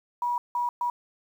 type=tone bursts at uneven times; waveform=sine; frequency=966 Hz; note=B5; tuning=39 cents flat; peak=-24 dBFS; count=3; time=0.22-0.38 / 0.55-0.69 / 0.81-0.9 s; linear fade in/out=2 ms; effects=9-bit